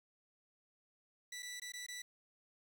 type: tone with dropouts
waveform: 15% pulse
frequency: 1970 Hz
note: B6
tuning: 5 cents flat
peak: -38 dBFS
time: 1.32-2.02 s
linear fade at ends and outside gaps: 5 ms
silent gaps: 1.424-1.428 / 1.599-1.618 / 1.721-1.736 / 1.865-1.884 s
effects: 11-bit